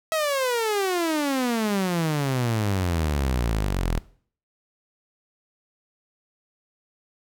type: exponential sweep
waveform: sawtooth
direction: down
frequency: 650 to 39.41 Hz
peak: -18 dBFS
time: 0.12-3.99 s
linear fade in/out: 0 ms
effects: noise-tail reverb RT60 0.5 s tail -19 dB re dry